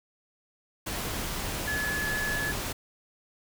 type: tone in noise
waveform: sine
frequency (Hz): 1708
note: G#6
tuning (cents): +48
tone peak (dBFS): -29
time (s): 1.67-2.52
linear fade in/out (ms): 10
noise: pink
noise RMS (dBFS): -33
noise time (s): 0.86-2.73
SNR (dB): +1
effects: none